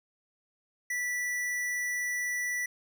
sine tone with tanh clipping, 1964 Hz, B6, 10 cents flat, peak -31 dBFS, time 0.9-2.66 s, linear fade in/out 5 ms, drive 18 dB, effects none

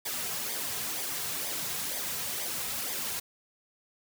white noise with flanger, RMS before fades -34 dBFS, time 0.05-3.2 s, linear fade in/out 10 ms, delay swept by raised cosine 0.71 to 3.51 ms, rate 2.1 Hz, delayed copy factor -0.6, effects none

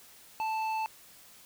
square tone with low-pass filter, 880 Hz, A5, in tune, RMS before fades -32 dBFS, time 0.4-0.86 s, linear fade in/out 0 ms, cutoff 2800 Hz, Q 0.89, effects white hiss -55 dBFS RMS until 1.45 s

